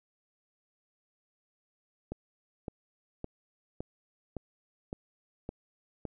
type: click train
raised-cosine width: 2 ms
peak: -23 dBFS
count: 8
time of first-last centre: 2.12-6.053 s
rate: 1.78 Hz
effects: none